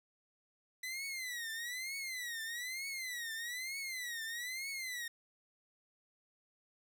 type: tone with vibrato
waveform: sawtooth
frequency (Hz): 1988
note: B6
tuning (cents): +11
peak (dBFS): -36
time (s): 0.83-5.08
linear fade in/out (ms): 5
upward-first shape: triangle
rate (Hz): 1.1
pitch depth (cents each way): 200
effects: none